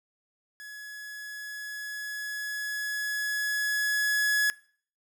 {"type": "tone with level ramp", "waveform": "45% pulse", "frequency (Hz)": 1691, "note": "G#6", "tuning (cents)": 31, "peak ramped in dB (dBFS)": [-41, -22], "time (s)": [0.6, 4.5], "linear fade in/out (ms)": 0, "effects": ["noise-tail reverb RT60 0.5 s tail -21 dB re dry"]}